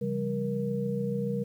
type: tone cluster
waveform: sine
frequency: 136.4 / 170.4 / 197.4 / 472.9 Hz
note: C#3 / F3 / G3 / A#4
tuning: -28 / -42 / +12 / +25 cents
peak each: -34 / -39 / -31 / -32 dBFS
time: 0.01-1.44 s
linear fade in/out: 10 ms
effects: 10-bit